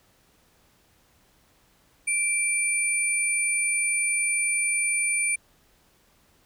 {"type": "tone pair together", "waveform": "sine", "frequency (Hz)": [2349, 9320], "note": ["D7", "D9"], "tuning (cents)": [0, -14], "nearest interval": "2 octaves", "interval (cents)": 2386, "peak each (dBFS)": -24, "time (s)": [2.07, 5.36], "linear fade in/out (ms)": 10, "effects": ["tanh soft clip ceiling -15 dBFS", "pink hiss -62 dBFS RMS until 6.45 s"]}